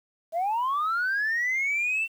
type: linear sweep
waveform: sine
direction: up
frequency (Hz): 633 to 2711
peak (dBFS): -22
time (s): 0.32-2.08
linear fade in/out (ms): 50
effects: tanh soft clip ceiling -21 dBFS + 9-bit